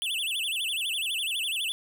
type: tone with vibrato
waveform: square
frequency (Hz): 3030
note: F#7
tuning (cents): +40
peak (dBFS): -28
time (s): 0.02-1.72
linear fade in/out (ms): 0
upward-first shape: sine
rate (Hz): 12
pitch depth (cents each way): 260
effects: none